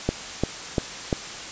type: click train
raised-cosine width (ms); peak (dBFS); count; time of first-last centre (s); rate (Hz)
2; -7; 4; 0.09-1.128; 2.89
effects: white hiss -35 dBFS RMS until 1.51 s + resampled to 16000 Hz